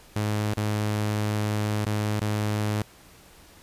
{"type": "tone with dropouts", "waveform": "sawtooth", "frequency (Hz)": 105.6, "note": "G#2", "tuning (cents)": 29, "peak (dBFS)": -20, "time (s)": [0.16, 2.82], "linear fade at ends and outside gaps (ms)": 0, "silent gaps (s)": [[0.535, 0.573], [1.849, 1.866], [2.194, 2.215]], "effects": ["pink hiss -52 dBFS RMS until 3.62 s", "resampled to 32000 Hz"]}